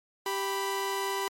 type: tone pair together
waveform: sawtooth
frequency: 391.1 / 987.8 Hz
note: G4 / B5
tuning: -4 / 0 cents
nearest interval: octave + major third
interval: 1604 cents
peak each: -28 dBFS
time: 0.26-1.28 s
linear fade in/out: 2 ms
effects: MP3 64 kbps